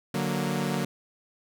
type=chord; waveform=sawtooth; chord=D augmented; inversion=none; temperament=equal; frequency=146.83 / 185 / 233.1 Hz; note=D3 / F#3 / A#3; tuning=0 / 0 / 0 cents; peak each=-27 / -26 / -27 dBFS; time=0.14-0.85 s; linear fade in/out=5 ms; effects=none